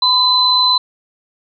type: tone pair together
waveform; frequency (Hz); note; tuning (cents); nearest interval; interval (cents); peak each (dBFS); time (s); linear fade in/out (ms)
sine; 1009 / 4036; B5 / B7; +37 / +37; 2 octaves; 2400; -15 / -11; 0.02-0.78; 5
effects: none